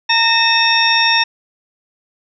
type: harmonic tone with a mistuned harmonic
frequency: 917 Hz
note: A#5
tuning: 29 cents flat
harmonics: 1 / 2 / 3 / 4 / 6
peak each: -17 / -17 / -17 / -17 / -17 dBFS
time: 0.09-1.24 s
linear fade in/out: 10 ms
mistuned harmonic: 3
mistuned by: -90 cents
effects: none